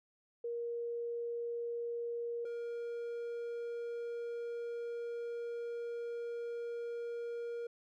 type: tone pair in turn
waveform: sine / triangle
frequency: 471.2 / 471.2 Hz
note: A#4 / A#4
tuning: +19 / +19 cents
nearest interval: unison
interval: 0 cents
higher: neither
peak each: -36 / -36 dBFS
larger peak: neither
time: 0.44-2.45 / 2.45-7.67 s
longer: second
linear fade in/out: 5 ms
effects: none

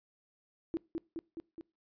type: tone with echo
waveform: sine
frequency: 329.6 Hz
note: E4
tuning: in tune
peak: -30 dBFS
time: 0.74-0.77 s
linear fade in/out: 0 ms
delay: 210 ms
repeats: 4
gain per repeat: -3 dB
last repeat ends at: 1.61 s
effects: noise-tail reverb RT60 0.3 s tail -23 dB re dry + resampled to 11025 Hz

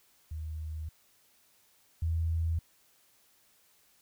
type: tone pair in turn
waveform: sine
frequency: 78.2 / 82.08 Hz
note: D#2 / E2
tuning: +9 / -7 cents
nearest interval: minor second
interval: 84 cents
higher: second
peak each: -35 / -27 dBFS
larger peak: second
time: 0.31-0.89 / 2.02-2.59 s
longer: first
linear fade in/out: 5 ms
effects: white hiss -66 dBFS RMS until 4.01 s

